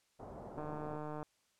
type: low-pass noise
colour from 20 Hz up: white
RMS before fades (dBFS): -49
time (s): 0.19-0.97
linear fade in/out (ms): 10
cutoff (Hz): 810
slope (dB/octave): 24
type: click train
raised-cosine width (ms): 1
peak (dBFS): -30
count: 99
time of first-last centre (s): 0.58-1.229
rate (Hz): 151
effects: white hiss -75 dBFS RMS until 1.59 s + low-pass 9000 Hz 12 dB/octave